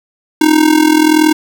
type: tone with amplitude modulation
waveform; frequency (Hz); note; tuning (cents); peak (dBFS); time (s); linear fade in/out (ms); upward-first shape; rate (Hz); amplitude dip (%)
square; 310; D#4; -6; -4; 0.41-1.33; 5; sine; 41.1; 75
effects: none